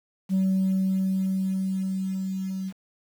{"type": "tone with level ramp", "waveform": "sine", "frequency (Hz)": 190.1, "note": "F#3", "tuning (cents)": 47, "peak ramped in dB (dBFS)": [-17, -28], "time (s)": [0.29, 2.73], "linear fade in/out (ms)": 50, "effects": ["tanh soft clip ceiling -18 dBFS", "8-bit"]}